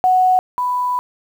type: tone pair in turn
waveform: sine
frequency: 740 / 991.4 Hz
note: F#5 / B5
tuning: 0 / +6 cents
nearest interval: perfect fourth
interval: 506 cents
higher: second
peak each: -10 / -16 dBFS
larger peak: first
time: 0.04-0.39 / 0.58-0.99 s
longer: second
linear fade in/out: 0 ms
effects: 7-bit